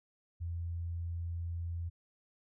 sine tone, 85 Hz, F2, 46 cents flat, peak -35 dBFS, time 0.4-1.9 s, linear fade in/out 20 ms, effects none

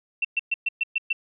sine tone bursts, 2698 Hz, E7, 40 cents sharp, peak -20 dBFS, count 7, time 0.22-1.129 s, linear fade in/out 5 ms, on 27 ms, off 120 ms, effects none

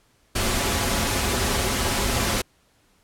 pink noise with comb filter, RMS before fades -23 dBFS, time 0.35-2.42 s, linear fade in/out 10 ms, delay 6.5 ms, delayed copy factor -0.55, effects pink hiss -62 dBFS RMS until 3.03 s + low-pass 12000 Hz 12 dB/octave

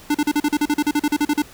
square tone bursts, 296.2 Hz, D4, 15 cents sharp, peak -16 dBFS, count 16, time 0.1-1.421 s, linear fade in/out 5 ms, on 46 ms, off 39 ms, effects pink hiss -44 dBFS RMS until 1.53 s

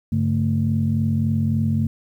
sine tone cluster, 99 / 142.5 / 222.6 Hz, G2 / C#3 / A3, +18 / +48 / +20 cents, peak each -21 / -22 / -21 dBFS, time 0.12-1.87 s, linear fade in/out 5 ms, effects tanh soft clip ceiling -8 dBFS + 9-bit

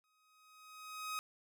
sawtooth tone with exponential growth, 1260 Hz, D#6, 21 cents sharp, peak -34 dBFS, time 0.04-1.19 s, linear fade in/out 0 ms, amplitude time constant 250 ms, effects none

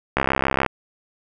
click train, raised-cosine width 0.5 ms, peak -3 dBFS, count 34, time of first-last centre 0.17-0.663 s, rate 67 Hz, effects none

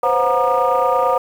sine tone cluster, 505 / 534 / 726 / 943 / 1211 Hz, B4 / C5 / F#5 / A#5 / D#6, +39 / +35 / -33 / +20 / -47 cents, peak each -19 dBFS, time 0.03-1.18 s, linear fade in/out 5 ms, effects tanh soft clip ceiling -6 dBFS + 7-bit

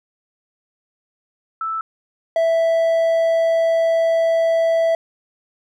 sine / triangle tone pair in turn, 1318.5 / 659.2 Hz, E6 / E5, 0 / 0 cents, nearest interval octave, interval 1200 cents, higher first, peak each -21 / -12 dBFS, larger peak second, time 1.61-1.81 / 2.36-4.95 s, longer second, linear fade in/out 2 ms, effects none

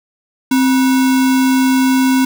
sine tone with sample-and-hold, 261.6 Hz, C4, in tune, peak -9 dBFS, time 0.51-2.25 s, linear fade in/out 5 ms, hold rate 1225 Hz, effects none

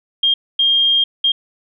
sine tone bursts at uneven times, 3217 Hz, G7, 44 cents sharp, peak -11 dBFS, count 3, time 0.23-0.34 / 0.59-1.04 / 1.24-1.32 s, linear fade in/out 5 ms, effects none

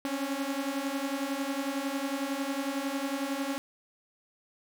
sawtooth beating tone pair, 269.6 / 280.6 Hz, C#4 / C#4, -48 / +21 cents, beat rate 11 Hz, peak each -30 / -29 dBFS, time 0.05-3.58 s, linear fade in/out 0 ms, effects none

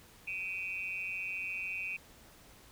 sine tone with amplitude modulation, 2502 Hz, D#7, 9 cents sharp, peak -31 dBFS, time 0.27-1.97 s, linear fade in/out 10 ms, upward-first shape sine, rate 186 Hz, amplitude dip 100%, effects pink hiss -58 dBFS RMS until 2.71 s

